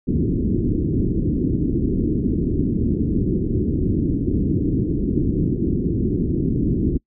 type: low-pass noise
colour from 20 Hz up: white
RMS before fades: -20 dBFS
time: 0.07-6.98 s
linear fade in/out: 10 ms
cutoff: 360 Hz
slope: 48 dB/octave
effects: noise-tail reverb RT60 0.1 s tail -25 dB re dry